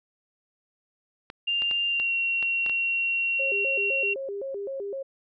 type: clicks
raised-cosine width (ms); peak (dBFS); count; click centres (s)
0.3; -21; 7; 1.301 / 1.621 / 1.712 / 1.999 / 2.427 / 2.663 / 2.696
type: tone with pitch glide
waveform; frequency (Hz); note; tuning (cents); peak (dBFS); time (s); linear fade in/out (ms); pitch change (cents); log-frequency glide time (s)
sine; 2794 to 2740; F7 to F7; 0 to -34; -23; 1.47-4.14; 10; -34; 1.87-2.12
type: tone with vibrato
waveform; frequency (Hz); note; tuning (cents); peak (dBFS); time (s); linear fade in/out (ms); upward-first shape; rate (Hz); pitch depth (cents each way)
sine; 466.2; A#4; 0; -30; 3.39-5.03; 10; square; 3.9; 260
effects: none